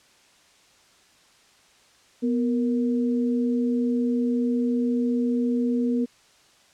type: tone pair together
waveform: sine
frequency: 245.5 / 467.3 Hz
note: B3 / A#4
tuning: -10 / +4 cents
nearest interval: major seventh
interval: 1114 cents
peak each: -21 / -29 dBFS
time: 2.22-6.06 s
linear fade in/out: 20 ms
effects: white hiss -57 dBFS RMS until 6.73 s + low-pass 7000 Hz 12 dB/octave